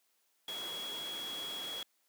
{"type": "tone in noise", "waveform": "sine", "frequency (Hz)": 3331, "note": "G#7", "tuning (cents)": 4, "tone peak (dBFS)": -39, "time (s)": [0.48, 1.83], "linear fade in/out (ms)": 2, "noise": "pink", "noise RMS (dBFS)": -45, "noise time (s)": [0.48, 1.83], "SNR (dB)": 3, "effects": ["white hiss -75 dBFS RMS until 2.08 s", "high-pass 300 Hz 12 dB/octave"]}